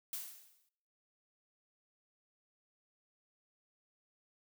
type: noise with exponential decay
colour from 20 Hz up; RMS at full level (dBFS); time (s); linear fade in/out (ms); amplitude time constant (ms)
blue; -39; 0.13-0.69; 1; 120
effects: noise-tail reverb RT60 0.9 s tail -26 dB re dry